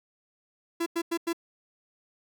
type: tone bursts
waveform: 45% pulse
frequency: 336.7 Hz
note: E4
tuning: 37 cents sharp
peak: -26 dBFS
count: 4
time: 0.8-1.331 s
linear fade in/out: 10 ms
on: 63 ms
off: 93 ms
effects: none